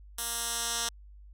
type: tone with band-pass filter sweep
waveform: 10% pulse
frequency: 233.5 Hz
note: A#3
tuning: 3 cents sharp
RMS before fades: -33 dBFS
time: 0.18-0.89 s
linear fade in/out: 5 ms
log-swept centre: 11000 to 6500 Hz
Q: 1.1
effects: added 50 Hz sine -48 dBFS peak until 1.33 s